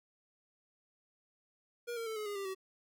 square tone with pitch steps, 476.5 / 458.9 / 442 / 425.7 / 410.1 / 394.9 / 380.4 Hz, A#4 / A#4 / A4 / G#4 / G#4 / G4 / F#4, +38 / -27 / +8 / +43 / -22 / +13 / +48 cents, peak -38 dBFS, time 1.87-2.549 s, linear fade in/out 20 ms, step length 97 ms, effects none

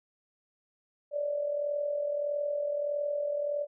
sine tone with amplitude modulation, 582 Hz, D5, 16 cents flat, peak -26 dBFS, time 1.11-3.67 s, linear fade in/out 50 ms, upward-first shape sine, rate 41.6 Hz, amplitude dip 55%, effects none

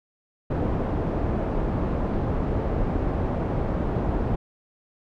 pink low-pass noise, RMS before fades -25 dBFS, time 0.5-4.36 s, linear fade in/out 10 ms, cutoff 700 Hz, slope 12 dB/octave, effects none

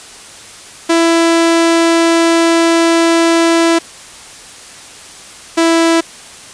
sawtooth tone pair in turn, 332.9 / 330.8 Hz, E4 / E4, +17 / +6 cents, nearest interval unison, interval 11 cents, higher first, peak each -4 dBFS, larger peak neither, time 0.89-3.79 / 5.57-6.01 s, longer first, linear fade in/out 10 ms, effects white hiss -34 dBFS RMS until 6.53 s + resampled to 22050 Hz

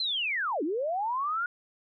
sine linear two-way sweep, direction down then up, 4186 to 274.6 to 1453 Hz, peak -27 dBFS, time 0-1.46 s, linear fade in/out 2 ms, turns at 0.63 s, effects none

